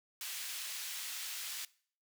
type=high-pass noise; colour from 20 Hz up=pink; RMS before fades=-42 dBFS; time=0.21-1.65 s; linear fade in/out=2 ms; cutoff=2500 Hz; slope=12 dB/octave; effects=noise-tail reverb RT60 0.5 s tail -21 dB re dry